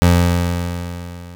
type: tone with level ramp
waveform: 25% pulse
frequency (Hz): 87.31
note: F2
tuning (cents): 0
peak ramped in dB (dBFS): -4 to -30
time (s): 0.02-1.35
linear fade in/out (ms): 0
effects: none